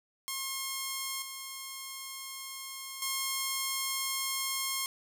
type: tone with level steps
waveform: 5% pulse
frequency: 1074 Hz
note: C6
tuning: 45 cents sharp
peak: -22 / -28 / -19 dBFS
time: 0.28-4.86 s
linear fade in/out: 0 ms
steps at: 1.22 / 3.02 s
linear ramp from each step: 2 ms
effects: none